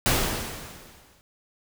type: noise with exponential decay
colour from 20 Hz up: pink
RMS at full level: -20 dBFS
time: 0.06-1.21 s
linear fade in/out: 0 ms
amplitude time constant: 250 ms
effects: none